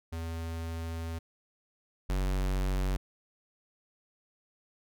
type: tone pair in turn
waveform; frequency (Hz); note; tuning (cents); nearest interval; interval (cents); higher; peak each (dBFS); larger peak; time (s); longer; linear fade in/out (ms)
square; 82.41 / 47.06; E2 / F#1; 0 / +30; minor seventh; 970; first; -35 / -28; second; 0.12-1.19 / 2.09-2.97; first; 10
effects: none

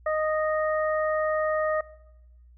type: harmonic tone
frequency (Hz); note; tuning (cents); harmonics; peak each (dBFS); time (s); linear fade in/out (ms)
620; D#5; -6; 1 / 2 / 3; -24 / -30 / -34; 0.06-1.81; 5
effects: noise-tail reverb RT60 1.0 s tail -21 dB re dry + added 60 Hz sine -50 dBFS peak until 2.57 s

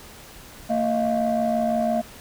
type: tone cluster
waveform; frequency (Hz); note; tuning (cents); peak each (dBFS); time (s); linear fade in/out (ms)
sine; 228.6 / 629 / 695; A#3 / D#5 / F5; -34 / +19 / -9; -23; 0.69-2.02; 20
effects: tanh soft clip ceiling -14 dBFS + pink hiss -44 dBFS RMS until 2.2 s

